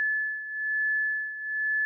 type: beating tone pair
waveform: sine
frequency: 1728 / 1729.1 Hz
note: A6 / A6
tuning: -32 / -31 cents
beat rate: 1.1 Hz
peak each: -27 / -32 dBFS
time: 0-1.85 s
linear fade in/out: 0 ms
effects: none